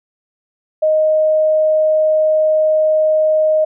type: tone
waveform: sine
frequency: 622.3 Hz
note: D#5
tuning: in tune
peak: -10 dBFS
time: 0.82-3.65 s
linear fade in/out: 10 ms
effects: none